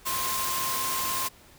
sine tone in noise, 1054 Hz, C6, 12 cents sharp, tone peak -31 dBFS, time 0.05-1.29 s, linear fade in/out 20 ms, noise white, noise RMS -30 dBFS, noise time 0.05-1.29 s, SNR -4 dB, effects pink hiss -54 dBFS RMS until 1.58 s

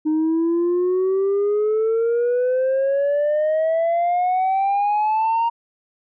sine exponential sweep, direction up, 306.5 to 936 Hz, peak -14 dBFS, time 0.05-5.5 s, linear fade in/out 20 ms, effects tanh soft clip ceiling -15 dBFS

